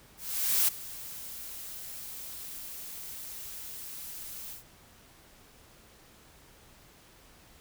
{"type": "noise with ADSR envelope", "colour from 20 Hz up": "blue", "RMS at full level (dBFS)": -24, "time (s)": [0.17, 4.64], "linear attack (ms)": 510, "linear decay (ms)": 11, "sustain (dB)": -18, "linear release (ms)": 120, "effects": ["pink hiss -57 dBFS RMS until 7.6 s"]}